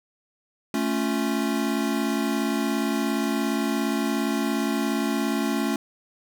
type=chord; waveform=square; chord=A augmented; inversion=none; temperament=equal; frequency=220 / 277.2 / 349.2 Hz; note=A3 / C#4 / E#4; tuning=0 / 0 / 0 cents; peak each=-27 / -27 / -31 dBFS; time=0.74-5.76 s; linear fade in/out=2 ms; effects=none